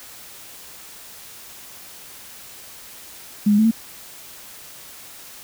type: tone with pitch steps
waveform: sine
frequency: 207.8 / 206.2 / 218.6 / 225.9 Hz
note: G#3 / G#3 / A3 / A3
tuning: +1 / -12 / -11 / +46 cents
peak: -12 dBFS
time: 3.46-3.712 s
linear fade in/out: 10 ms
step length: 63 ms
effects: white hiss -41 dBFS RMS until 5.43 s